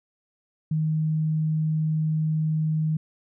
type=tone; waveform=sine; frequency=156.4 Hz; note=D#3; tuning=9 cents sharp; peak=-21 dBFS; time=0.71-2.97 s; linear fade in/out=5 ms; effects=none